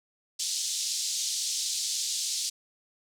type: band-pass noise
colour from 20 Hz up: white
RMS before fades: -31 dBFS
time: 0.39-2.5 s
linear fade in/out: 10 ms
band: 3800 to 7600 Hz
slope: 24 dB/octave
effects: none